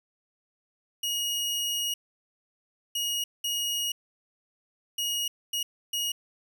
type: tone bursts at uneven times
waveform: sawtooth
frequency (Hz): 2881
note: F#7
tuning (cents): -47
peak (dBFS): -24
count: 6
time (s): 1.03-1.94 / 2.95-3.24 / 3.44-3.92 / 4.98-5.28 / 5.53-5.63 / 5.93-6.12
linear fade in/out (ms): 5
effects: none